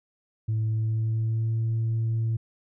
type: tone with pitch glide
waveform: sine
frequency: 110 to 113.09 Hz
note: A2 to A2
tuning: 0 to +48 cents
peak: -21 dBFS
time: 0.48-2.37 s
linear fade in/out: 10 ms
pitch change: +48 cents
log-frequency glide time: 0.69-1.64 s
effects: tanh soft clip ceiling -21 dBFS